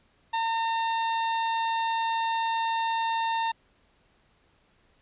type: tone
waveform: 40% pulse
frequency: 909 Hz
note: A#5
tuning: 44 cents flat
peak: -24 dBFS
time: 0.33-3.52 s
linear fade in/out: 10 ms
effects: pink hiss -65 dBFS RMS until 5.01 s + resampled to 8000 Hz